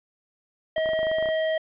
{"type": "tone", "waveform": "square", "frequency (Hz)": 636, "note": "D#5", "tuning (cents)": 38, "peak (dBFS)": -23, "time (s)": [0.76, 1.58], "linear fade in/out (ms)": 5}
{"type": "clicks", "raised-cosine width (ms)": 1, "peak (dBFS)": -23, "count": 12, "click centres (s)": [0.781, 0.859, 0.89, 0.934, 0.991, 1.031, 1.069, 1.115, 1.185, 1.226, 1.258, 1.288]}
{"effects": ["resampled to 8000 Hz", "9-bit"]}